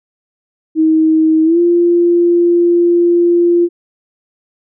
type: tone with pitch glide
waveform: sine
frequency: 317.2 to 345.9 Hz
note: D#4 to F4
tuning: +33 to -17 cents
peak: -7 dBFS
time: 0.75-3.69 s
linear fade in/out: 50 ms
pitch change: +150 cents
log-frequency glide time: 1.44-1.59 s
effects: none